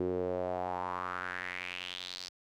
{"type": "tone with band-pass filter sweep", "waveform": "sawtooth", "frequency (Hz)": 90.5, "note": "F#2", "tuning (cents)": -38, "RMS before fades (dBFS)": -37, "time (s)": [0, 2.29], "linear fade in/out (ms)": 5, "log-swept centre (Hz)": [360, 4900], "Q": 4.1, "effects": []}